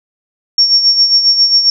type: tone with tremolo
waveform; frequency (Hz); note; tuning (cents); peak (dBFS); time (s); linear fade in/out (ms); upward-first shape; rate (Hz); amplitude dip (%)
sine; 5500; F8; -27; -4; 0.58-1.7; 2; sine; 7.4; 60
effects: none